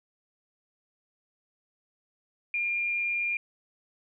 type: tone with amplitude modulation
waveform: sine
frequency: 2403 Hz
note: D7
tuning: 39 cents sharp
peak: -25 dBFS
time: 2.54-3.37 s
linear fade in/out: 2 ms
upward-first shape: sine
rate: 191 Hz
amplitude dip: 25%
effects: none